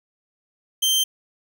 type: tone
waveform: sawtooth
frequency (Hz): 3136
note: G7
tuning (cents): 0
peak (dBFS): -14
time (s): 0.82-1.04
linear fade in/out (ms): 10
effects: none